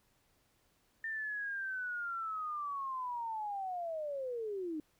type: linear sweep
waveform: sine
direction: down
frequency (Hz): 1810 to 297.1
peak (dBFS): -36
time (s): 1.04-4.8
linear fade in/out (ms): 2
effects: pink hiss -73 dBFS RMS until 4.99 s